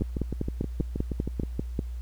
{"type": "two click trains", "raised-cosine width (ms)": 3, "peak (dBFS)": [-14, -17], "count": [10, 10], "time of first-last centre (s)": [[0.02, 1.792], [0.01, 1.434]], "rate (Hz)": [5.08, 6.32], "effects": ["added 60 Hz sine -32 dBFS peak until 2.01 s", "pink hiss -59 dBFS RMS until 2.01 s"]}